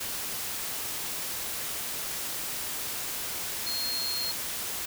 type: tone in noise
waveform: sine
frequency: 4243 Hz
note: C8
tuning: 23 cents sharp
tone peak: -30 dBFS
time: 3.66-4.32 s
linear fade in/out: 10 ms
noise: white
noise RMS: -34 dBFS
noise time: 0-4.86 s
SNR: +1 dB
effects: none